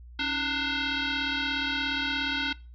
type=tone with frequency modulation; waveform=sine; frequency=868 Hz; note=A5; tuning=24 cents flat; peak=-26 dBFS; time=0.19-2.53 s; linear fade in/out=5 ms; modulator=591 Hz; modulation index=5.5; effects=noise-tail reverb RT60 0.3 s tail -20 dB re dry + added 60 Hz sine -44 dBFS peak until 2.74 s